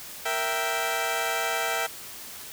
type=chord; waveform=15% pulse; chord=E diminished; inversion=second; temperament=equal with one note detuned; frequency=466.2 / 659.3 / 780.8 Hz; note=Bb4 / E5 / G5; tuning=0 / 0 / -7 cents; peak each=-26 / -23 / -23 dBFS; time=0.25-1.87 s; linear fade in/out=10 ms; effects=white hiss -41 dBFS RMS until 2.52 s